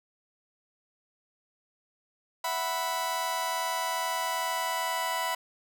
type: chord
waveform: sawtooth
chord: E suspended second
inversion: none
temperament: just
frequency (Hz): 659.3 / 741.7 / 988.9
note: E5 / F#5 / B5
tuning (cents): 0 / +4 / +2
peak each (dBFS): -32 / -32 / -26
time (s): 2.44-5.35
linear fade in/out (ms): 5
effects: none